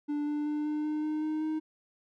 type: tone with pitch steps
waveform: triangle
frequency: 293.7 / 296.3 / 298.8 / 301.4 / 304.1 / 306.7 / 309.4 / 312.1 Hz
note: D4 / D4 / D4 / D4 / D#4 / D#4 / D#4 / D#4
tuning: 0 / +15 / +30 / +45 / -40 / -25 / -10 / +5 cents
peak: -27 dBFS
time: 0.08-1.6 s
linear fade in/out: 20 ms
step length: 190 ms
effects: none